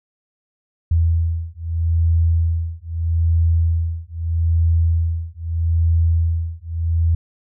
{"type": "beating tone pair", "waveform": "sine", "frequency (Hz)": [82.5, 83.29], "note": ["E2", "E2"], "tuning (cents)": [2, 18], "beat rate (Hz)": 0.79, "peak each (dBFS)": -18, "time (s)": [0.91, 7.15], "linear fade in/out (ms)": 5, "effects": []}